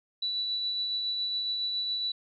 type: tone with tremolo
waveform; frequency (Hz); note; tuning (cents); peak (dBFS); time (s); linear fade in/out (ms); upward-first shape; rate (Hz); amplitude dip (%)
sine; 3951; B7; 0; -27; 0.22-2.12; 5; triangle; 7.2; 30
effects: none